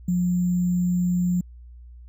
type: tone with sample-and-hold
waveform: sine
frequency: 178.1 Hz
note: F3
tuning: 34 cents sharp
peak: -19 dBFS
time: 0.08-1.41 s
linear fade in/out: 5 ms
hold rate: 7350 Hz
effects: added 60 Hz sine -41 dBFS peak until 2.08 s